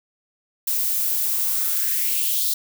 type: noise with high-pass filter sweep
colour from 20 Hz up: violet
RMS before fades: -22 dBFS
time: 0.67-2.54 s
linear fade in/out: 5 ms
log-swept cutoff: 320 to 4200 Hz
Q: 3.4
effects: none